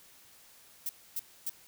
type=noise bursts; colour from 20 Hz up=violet; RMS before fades=-34 dBFS; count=3; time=0.86-1.496 s; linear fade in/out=2 ms; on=32 ms; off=270 ms; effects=white hiss -58 dBFS RMS until 1.67 s